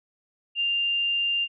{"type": "tone", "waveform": "sine", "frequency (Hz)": 2794, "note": "F7", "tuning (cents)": 0, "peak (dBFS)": -22, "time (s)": [0.55, 1.48], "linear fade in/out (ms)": 50, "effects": []}